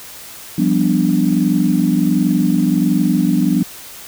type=chord; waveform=sine; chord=G dominant seventh; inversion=third; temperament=equal; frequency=174.61 / 196 / 246.9 / 293.7 Hz; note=F3 / G3 / B3 / D4; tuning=0 / 0 / 0 / 0 cents; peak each=-17 dBFS; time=0.58-3.63 s; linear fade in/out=5 ms; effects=tanh soft clip ceiling -1 dBFS + white hiss -35 dBFS RMS until 4.07 s